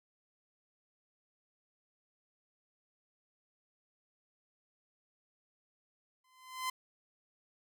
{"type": "tone with exponential growth", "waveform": "sawtooth", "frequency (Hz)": 1029, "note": "C6", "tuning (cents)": -29, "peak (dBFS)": -28, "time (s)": [6.24, 6.7], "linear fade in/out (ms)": 5, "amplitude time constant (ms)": 98, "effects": []}